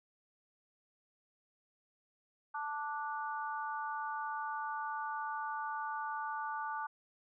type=harmonic tone; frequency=293.7 Hz; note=D4; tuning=in tune; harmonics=3 / 4 / 5; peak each=-39 / -41 / -43 dBFS; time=2.54-6.87 s; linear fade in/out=10 ms; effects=none